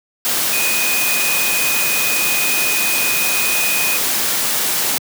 sine tone in noise, 2489 Hz, D#7, in tune, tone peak -19 dBFS, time 0.53-3.97 s, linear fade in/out 0 ms, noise white, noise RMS -18 dBFS, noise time 0.25-4.98 s, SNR -4 dB, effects high-pass 150 Hz 12 dB/octave

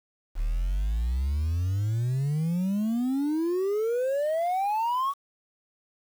sine exponential sweep, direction up, 35.55 to 1141 Hz, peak -21 dBFS, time 0.35-5.14 s, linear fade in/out 50 ms, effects tanh soft clip ceiling -23 dBFS + 8-bit

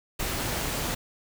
pink noise with amplitude modulation, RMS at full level -28 dBFS, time 0.19-0.95 s, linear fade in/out 10 ms, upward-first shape sine, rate 273 Hz, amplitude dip 40%, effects none

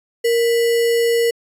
sine tone with sample-and-hold, 466.2 Hz, A#4, in tune, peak -13 dBFS, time 0.24-1.31 s, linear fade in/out 10 ms, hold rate 2450 Hz, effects resampled to 32000 Hz

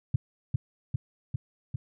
sine tone with echo, 123.47 Hz, B2, in tune, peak -18 dBFS, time 0.14-0.16 s, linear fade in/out 5 ms, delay 400 ms, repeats 4, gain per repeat -2 dB, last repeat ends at 1.76 s, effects none

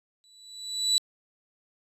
35% pulse tone with exponential growth, 3951 Hz, B7, in tune, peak -16 dBFS, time 0.24-0.98 s, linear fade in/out 0 ms, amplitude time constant 160 ms, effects resampled to 32000 Hz

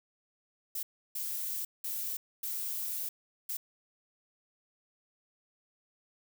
violet noise bursts at uneven times, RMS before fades -36 dBFS, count 5, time 0.75-0.83 / 1.15-1.65 / 1.84-2.17 / 2.43-3.09 / 3.49-3.57 s, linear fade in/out 5 ms, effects none

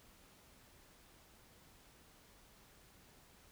silence, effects pink hiss -64 dBFS RMS until 3.51 s

